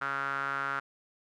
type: tone with band-pass filter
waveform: sawtooth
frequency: 138.1 Hz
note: C#3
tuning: 6 cents flat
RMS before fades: -33 dBFS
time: 0.01-0.8 s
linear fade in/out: 10 ms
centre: 1400 Hz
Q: 6.5
effects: none